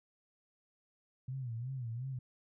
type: tone with vibrato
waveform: sine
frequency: 123.47 Hz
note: B2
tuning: in tune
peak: -37 dBFS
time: 1.28-2.19 s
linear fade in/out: 5 ms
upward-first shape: sine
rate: 2.8 Hz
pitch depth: 150 cents each way
effects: none